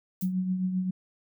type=noise with exponential decay; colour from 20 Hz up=violet; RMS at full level=-35 dBFS; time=0.21-0.33 s; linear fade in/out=2 ms; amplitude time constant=25 ms
type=tone with tremolo; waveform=sine; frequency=185 Hz; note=F#3; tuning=in tune; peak=-23 dBFS; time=0.22-0.91 s; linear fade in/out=10 ms; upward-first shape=triangle; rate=7.6 Hz; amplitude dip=55%
effects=none